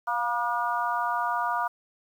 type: harmonic tone with a mistuned harmonic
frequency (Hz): 240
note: B3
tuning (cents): -49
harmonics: 3 / 4 / 5 / 6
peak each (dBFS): -31 / -28 / -30 / -33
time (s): 0.07-1.68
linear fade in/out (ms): 10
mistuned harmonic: 3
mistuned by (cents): -34
effects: 9-bit